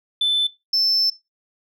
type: tone pair in turn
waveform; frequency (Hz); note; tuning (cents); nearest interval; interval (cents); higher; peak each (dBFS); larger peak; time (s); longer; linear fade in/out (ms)
sine; 3520 / 5300; A7 / E8; 0 / +9; perfect fifth; 709; second; -14; neither; 0.21-0.47 / 0.73-1.1; second; 5
effects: noise-tail reverb RT60 0.2 s tail -18 dB re dry + tanh soft clip ceiling -14 dBFS